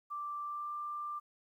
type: tone with pitch glide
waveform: sine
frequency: 1174.7 to 1185.6 Hz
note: D6 to D6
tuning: 0 to +16 cents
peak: -37 dBFS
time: 0.1-1.2 s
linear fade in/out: 20 ms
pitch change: +16 cents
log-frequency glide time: 0.42-0.73 s
effects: 12-bit